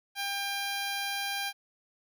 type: tone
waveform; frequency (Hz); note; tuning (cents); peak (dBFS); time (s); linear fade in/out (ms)
10% pulse; 798; G5; +31; -23; 0.15-1.53; 50
effects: none